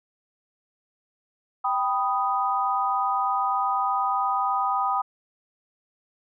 sine chord, G augmented, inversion none, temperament equal, 784 / 987.8 / 1244.5 Hz, G5 / B5 / D#6, 0 / 0 / 0 cents, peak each -26 / -27 / -25 dBFS, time 1.64-5.02 s, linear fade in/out 10 ms, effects none

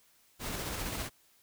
pink noise with tremolo, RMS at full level -36 dBFS, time 0.39-1.1 s, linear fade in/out 50 ms, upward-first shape square, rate 15 Hz, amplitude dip 25%, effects white hiss -66 dBFS RMS until 1.42 s

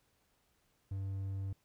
triangle tone, 97.1 Hz, G2, 16 cents flat, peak -34 dBFS, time 0.91-1.53 s, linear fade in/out 5 ms, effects pink hiss -75 dBFS RMS until 1.64 s

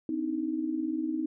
sine tone cluster, 257.5 / 295.4 / 315.3 Hz, C4 / D4 / D#4, -28 / +10 / +23 cents, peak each -34 / -37 / -30 dBFS, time 0.09-1.26 s, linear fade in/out 2 ms, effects none

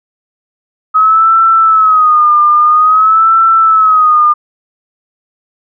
sine tone with vibrato, 1267 Hz, D#6, 31 cents sharp, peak -4 dBFS, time 0.94-4.34 s, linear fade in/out 20 ms, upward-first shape sine, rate 0.5 Hz, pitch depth 92 cents each way, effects none

